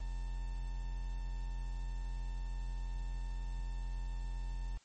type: tone with quantisation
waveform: triangle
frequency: 43.65 Hz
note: F1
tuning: in tune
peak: -34 dBFS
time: 0-4.78 s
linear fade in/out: 10 ms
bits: 9
effects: white hiss -66 dBFS RMS until 4.84 s + MP3 32 kbps